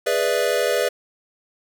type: chord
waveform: square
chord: E dominant seventh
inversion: first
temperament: equal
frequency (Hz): 415.3 / 493.9 / 587.3 / 659.3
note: G#4 / B4 / D5 / E5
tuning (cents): 0 / 0 / 0 / 0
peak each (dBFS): -26 / -23 / -24 / -27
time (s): 0.06-0.89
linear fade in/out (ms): 10
effects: none